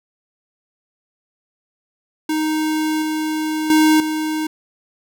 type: tone with level steps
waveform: square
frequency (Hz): 311.1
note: D#4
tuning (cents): 0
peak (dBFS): -18 / -20 / -11 / -20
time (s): 2.29-4.47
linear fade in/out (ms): 5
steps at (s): 3.02 / 3.7 / 4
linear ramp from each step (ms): 2
effects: none